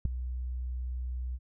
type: tone with ADSR envelope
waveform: sine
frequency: 62.3 Hz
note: B1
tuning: 16 cents sharp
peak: -18 dBFS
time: 0.05-1.39 s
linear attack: 4 ms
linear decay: 4 ms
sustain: -14 dB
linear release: 44 ms
effects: none